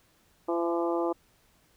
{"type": "harmonic tone with a mistuned harmonic", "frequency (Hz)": 170.1, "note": "F3", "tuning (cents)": -45, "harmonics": [2, 3, 4, 5, 6, 7], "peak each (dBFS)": [-28, -32, -34, -36, -38, -39], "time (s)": [0.48, 1.13], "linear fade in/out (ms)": 10, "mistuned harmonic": 4, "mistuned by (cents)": -17, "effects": ["pink hiss -65 dBFS RMS until 1.76 s"]}